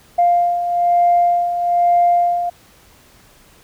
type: beating tone pair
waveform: sine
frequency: 698.5 / 699.6 Hz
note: F5 / F5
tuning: 0 / +3 cents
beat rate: 1.1 Hz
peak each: -19 / -12 dBFS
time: 0.18-2.5 s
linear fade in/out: 10 ms
effects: tanh soft clip ceiling -5 dBFS + pink hiss -49 dBFS RMS until 3.63 s